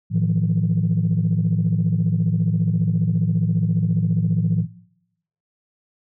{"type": "tone cluster", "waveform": "sine", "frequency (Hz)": [110.2, 160.6, 175.3], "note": ["A2", "E3", "F3"], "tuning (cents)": [3, -45, 7], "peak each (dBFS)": -20, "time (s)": [0.1, 4.67], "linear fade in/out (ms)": 50, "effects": ["noise-tail reverb RT60 0.8 s tail -19 dB re dry", "tanh soft clip ceiling -10 dBFS"]}